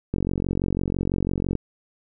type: click train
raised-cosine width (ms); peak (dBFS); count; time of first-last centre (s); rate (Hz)
3; -11; 66; 0.14-1.553; 46
effects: none